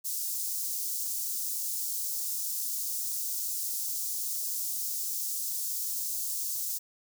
white high-pass noise, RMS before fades -33 dBFS, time 0.04-6.79 s, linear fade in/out 20 ms, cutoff 5400 Hz, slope 24 dB/octave, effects none

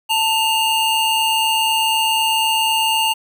square tone pair together, 890 / 2826 Hz, A5 / F7, +20 / +20 cents, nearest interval octave + minor sixth, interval 2000 cents, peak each -19 / -18 dBFS, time 0.09-3.14 s, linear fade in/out 20 ms, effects 9-bit

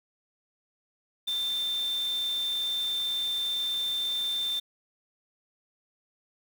sine tone in noise, 3571 Hz, A7, 25 cents sharp, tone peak -27 dBFS, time 1.27-4.6 s, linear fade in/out 10 ms, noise white, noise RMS -44 dBFS, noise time 1.27-4.6 s, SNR +14 dB, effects none

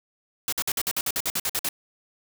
white noise bursts, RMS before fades -26 dBFS, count 13, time 0.48-1.689 s, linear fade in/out 2 ms, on 45 ms, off 52 ms, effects none

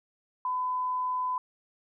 sine tone, 1007 Hz, B5, 33 cents sharp, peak -27 dBFS, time 0.45-1.38 s, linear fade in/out 2 ms, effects none

